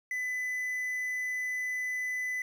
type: tone with quantisation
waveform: triangle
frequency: 2003 Hz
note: B6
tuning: 24 cents sharp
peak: -29 dBFS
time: 0.11-2.42 s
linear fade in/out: 2 ms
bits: 9
effects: none